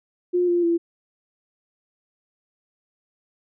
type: tone with pitch steps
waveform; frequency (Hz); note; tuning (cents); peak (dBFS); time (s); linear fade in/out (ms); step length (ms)
sine; 356.1 / 348.5 / 338.6; F4 / F4 / E4; +34 / -4 / +46; -17; 0.33-0.78; 20; 150
effects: none